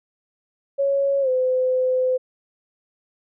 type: tone with pitch glide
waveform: sine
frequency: 554.4 to 511.3 Hz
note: C#5 to C5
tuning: 0 to -40 cents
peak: -17 dBFS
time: 0.78-2.18 s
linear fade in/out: 20 ms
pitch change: -140 cents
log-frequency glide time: 1.21-1.29 s
effects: none

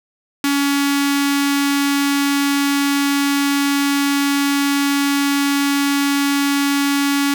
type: tone with notch filter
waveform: sawtooth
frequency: 281.7 Hz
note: C#4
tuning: 28 cents sharp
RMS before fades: -17 dBFS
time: 0.44-7.34 s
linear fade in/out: 2 ms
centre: 570 Hz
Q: 0.69
effects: none

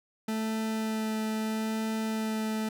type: tone with vibrato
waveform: 40% pulse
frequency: 219.4 Hz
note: A3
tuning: 5 cents flat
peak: -28 dBFS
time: 0.28-2.69 s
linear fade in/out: 5 ms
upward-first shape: sine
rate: 0.77 Hz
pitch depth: 9 cents each way
effects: none

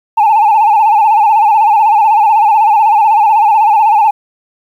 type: tone with vibrato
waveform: sine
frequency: 857 Hz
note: A5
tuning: 46 cents flat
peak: -3 dBFS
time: 0.17-4.11 s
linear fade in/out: 10 ms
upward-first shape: sine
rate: 16 Hz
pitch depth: 95 cents each way
effects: tanh soft clip ceiling -3 dBFS + 7-bit

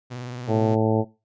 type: tone with vibrato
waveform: sawtooth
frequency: 123.47 Hz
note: B2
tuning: in tune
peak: -28 dBFS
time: 0.1-0.76 s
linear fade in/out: 20 ms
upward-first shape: triangle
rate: 18 Hz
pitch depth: 67 cents each way
type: harmonic tone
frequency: 110 Hz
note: A2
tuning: in tune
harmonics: 1 / 2 / 3 / 4 / 5 / 6 / 7 / 8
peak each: -23 / -25 / -26 / -24 / -27 / -30 / -31 / -32 dBFS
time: 0.47-1.05 s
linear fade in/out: 50 ms
effects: noise-tail reverb RT60 0.3 s tail -21 dB re dry + resampled to 16000 Hz

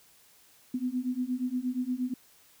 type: beating tone pair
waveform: sine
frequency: 246.9 / 255.4 Hz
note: B3 / C4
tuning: 0 / -42 cents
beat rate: 8.5 Hz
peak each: -32 / -31 dBFS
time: 0.74-2.14 s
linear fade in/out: 5 ms
effects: white hiss -60 dBFS RMS until 2.6 s

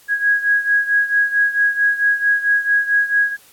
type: beating tone pair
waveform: sine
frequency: 1652 / 1656.5 Hz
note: G#6 / G#6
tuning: -10 / -5 cents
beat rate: 4.5 Hz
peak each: -15 / -19 dBFS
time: 0.08-3.37 s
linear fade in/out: 50 ms
effects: white hiss -49 dBFS RMS until 3.52 s + AAC 64 kbps

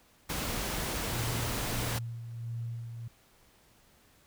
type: noise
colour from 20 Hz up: pink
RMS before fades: -34 dBFS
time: 0.29-1.99 s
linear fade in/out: 10 ms
type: tone with tremolo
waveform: sine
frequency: 116.5 Hz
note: A#2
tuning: 1 cent flat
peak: -33 dBFS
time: 1.1-3.08 s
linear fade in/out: 5 ms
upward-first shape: sine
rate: 1.5 Hz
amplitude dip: 50%
effects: pink hiss -63 dBFS RMS until 4.26 s

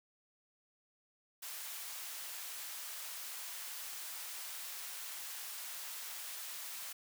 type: high-pass noise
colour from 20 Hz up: white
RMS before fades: -45 dBFS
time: 1.42-6.93 s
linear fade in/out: 10 ms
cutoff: 810 Hz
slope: 12 dB/octave
effects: none

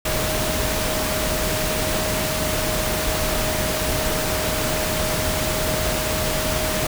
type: tone in noise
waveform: sine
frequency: 624 Hz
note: D#5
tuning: 5 cents sharp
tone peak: -27 dBFS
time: 0.05-6.87 s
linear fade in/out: 5 ms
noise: pink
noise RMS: -23 dBFS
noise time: 0.05-6.87 s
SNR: -7 dB
effects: none

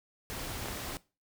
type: noise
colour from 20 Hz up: pink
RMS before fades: -39 dBFS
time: 0.3-0.97 s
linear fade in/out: 0 ms
type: clicks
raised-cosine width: 0.5 ms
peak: -23 dBFS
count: 2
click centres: 0.658 / 0.685 s
effects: noise-tail reverb RT60 0.3 s tail -20 dB re dry

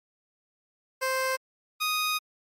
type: tone pair in turn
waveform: 15% pulse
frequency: 523.3 / 1244.6 Hz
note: C5 / D#6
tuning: 0 / 0 cents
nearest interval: octave + minor third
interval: 1500 cents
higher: second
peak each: -19 dBFS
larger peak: neither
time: 1.01-1.37 / 1.8-2.19 s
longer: second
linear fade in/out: 20 ms
effects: MP3 64 kbps

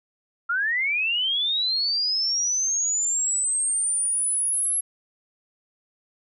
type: linear sweep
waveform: sine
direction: up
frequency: 1355 to 11175 Hz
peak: -21 dBFS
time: 0.49-4.81 s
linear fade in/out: 10 ms
effects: none

